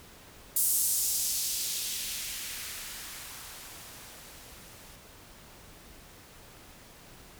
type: noise with band-pass filter sweep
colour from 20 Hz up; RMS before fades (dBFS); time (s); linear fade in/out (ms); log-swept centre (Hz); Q
violet; -34; 0.56-4.96; 5; 9800 to 260; 1.1
effects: pink hiss -52 dBFS RMS until 7.39 s